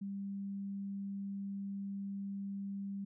sine tone, 198 Hz, G3, 18 cents sharp, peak -38 dBFS, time 0.01-3.05 s, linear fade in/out 10 ms, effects none

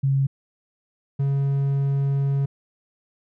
sine / triangle tone pair in turn, 136.4 / 138.7 Hz, C#3 / C#3, -28 / +1 cents, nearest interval unison, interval 29 cents, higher second, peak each -17 dBFS, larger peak neither, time 0.03-0.27 / 1.19-2.46 s, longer second, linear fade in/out 10 ms, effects none

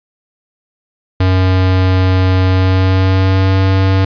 square tone with pitch glide, 93.2 to 95.54 Hz, F#2 to G2, +13 to -44 cents, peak -9 dBFS, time 1.2-4.05 s, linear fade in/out 5 ms, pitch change +43 cents, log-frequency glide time 2.46-3.58 s, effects resampled to 11025 Hz + 8-bit

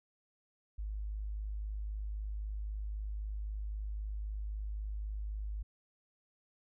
sine tone, 51.91 Hz, G#1, in tune, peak -36 dBFS, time 0.78-5.63 s, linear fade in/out 10 ms, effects none

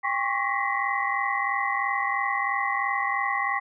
sine tone cluster, 800 / 1082 / 1125 / 1908 / 2026 Hz, G5 / C#6 / C#6 / A#6 / B6, +35 / -42 / +25 / +40 / +44 cents, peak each -30 dBFS, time 0.03-3.6 s, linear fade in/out 20 ms, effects none

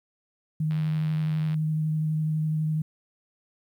sine tone with vibrato, 155.56 Hz, D#3, in tune, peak -23 dBFS, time 0.6-2.82 s, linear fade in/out 5 ms, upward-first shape sine, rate 12 Hz, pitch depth 13 cents each way
click train, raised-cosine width 0.3 ms, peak -28 dBFS, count 75, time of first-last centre 0.71-1.542 s, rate 88.9 Hz
effects 10-bit

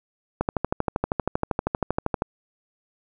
click train, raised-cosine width 1 ms, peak -8 dBFS, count 24, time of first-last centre 0.41-2.221 s, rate 12.7 Hz, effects none

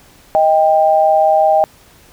sine tone pair together, 628 / 790.7 Hz, D#5 / G5, +16 / +15 cents, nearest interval major third, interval 399 cents, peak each -11 dBFS, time 0.35-1.64 s, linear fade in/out 0 ms, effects pink hiss -46 dBFS RMS until 2.12 s

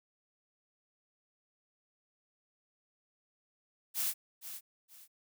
blue noise with echo, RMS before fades -33 dBFS, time 3.94-4.14 s, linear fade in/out 50 ms, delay 470 ms, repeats 2, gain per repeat -11 dB, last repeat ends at 5.08 s, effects none

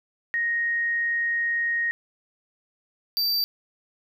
sine / square tone pair in turn, 1869 / 4658 Hz, A#6 / D8, +4 / -15 cents, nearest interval octave + major third, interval 1581 cents, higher second, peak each -22 dBFS, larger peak neither, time 0.34-1.91 / 3.17-3.44 s, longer first, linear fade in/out 0 ms, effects none

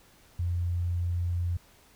sine tone, 87.31 Hz, F2, in tune, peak -26 dBFS, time 0.39-1.57 s, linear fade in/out 5 ms, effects pink hiss -59 dBFS RMS until 1.95 s

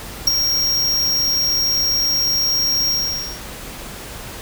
square tone with ADSR envelope, 5588 Hz, F8, in tune, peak -8 dBFS, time 0.27-3.41 s, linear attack 6 ms, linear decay 14 ms, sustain -8 dB, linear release 520 ms, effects added 50 Hz sine -42 dBFS peak until 4.41 s + pink hiss -33 dBFS RMS until 4.41 s

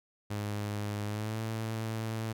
sawtooth tone with pitch glide, 103.83 to 111.28 Hz, G#2 to A2, 0 to +20 cents, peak -29 dBFS, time 0.3-2.33 s, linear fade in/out 10 ms, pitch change +120 cents, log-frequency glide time 1.06-1.4 s, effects none

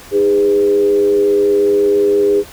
sine tone with frequency modulation, 407.2 Hz, G#4, 34 cents flat, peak -9 dBFS, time 0.11-2.44 s, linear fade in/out 50 ms, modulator 94.2 Hz, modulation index 0.5, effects pink hiss -37 dBFS RMS until 2.52 s

